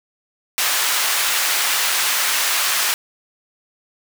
pink high-pass noise, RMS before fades -19 dBFS, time 0.58-2.94 s, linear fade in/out 0 ms, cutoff 1300 Hz, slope 12 dB/octave, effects none

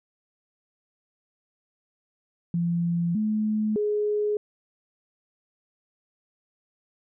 sine tone with pitch steps, 171 / 214.5 / 418.5 Hz, F3 / A3 / G#4, -36 / -44 / +13 cents, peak -22 dBFS, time 2.54-4.37 s, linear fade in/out 2 ms, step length 610 ms, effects none

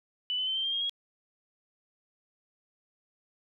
sine tone with pitch steps, 2981 / 3031 / 3083 / 3135 / 3188 / 3241 / 3296 Hz, F#7 / F#7 / G7 / G7 / G7 / G#7 / G#7, +12 / +41 / -29 / -1 / +28 / -43 / -14 cents, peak -28 dBFS, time 0.3-0.895 s, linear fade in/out 0 ms, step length 85 ms, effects none

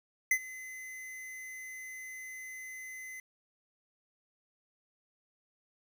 square tone with ADSR envelope, 2040 Hz, C7, 44 cents flat, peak -23 dBFS, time 0.31-3.2 s, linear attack 4 ms, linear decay 67 ms, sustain -20 dB, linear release 3 ms, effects 10-bit

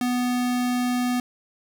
square tone, 247.2 Hz, B3, 2 cents sharp, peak -22 dBFS, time 0.01-1.2 s, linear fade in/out 2 ms, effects 9-bit

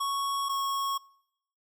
square tone pair in turn, 1108.7 / 1099.8 Hz, C#6 / C#6, 0 / -14 cents, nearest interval unison, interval 14 cents, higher first, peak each -28 dBFS, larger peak neither, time 0-0.49 / 0.49-0.98 s, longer neither, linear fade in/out 10 ms, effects noise-tail reverb RT60 0.8 s tail -26 dB re dry + MP3 64 kbps

